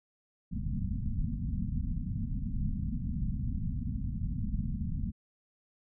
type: low-pass noise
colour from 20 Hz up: pink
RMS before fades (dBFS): -33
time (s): 0.51-5.12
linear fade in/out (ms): 20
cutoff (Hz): 250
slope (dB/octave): 96
effects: none